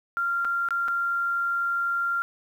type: tone with dropouts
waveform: sine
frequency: 1386 Hz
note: F6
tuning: 14 cents flat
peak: -23 dBFS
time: 0.17-2.22 s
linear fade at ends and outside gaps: 0 ms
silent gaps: 0.447-0.451 / 0.687-0.707 / 0.88-0.884 s
effects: 9-bit